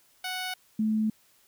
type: tone pair in turn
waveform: 10% pulse / sine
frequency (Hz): 740 / 217.1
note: F#5 / A3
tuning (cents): 0 / -23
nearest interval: octave + major sixth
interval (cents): 2123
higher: first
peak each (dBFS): -23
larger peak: neither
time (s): 0.24-0.54 / 0.79-1.1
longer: second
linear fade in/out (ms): 5
effects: white hiss -63 dBFS RMS until 1.47 s